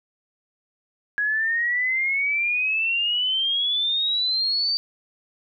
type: exponential sweep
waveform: sine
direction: up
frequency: 1661.2 to 4641 Hz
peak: -20 dBFS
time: 1.18-4.77 s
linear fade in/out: 0 ms
effects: none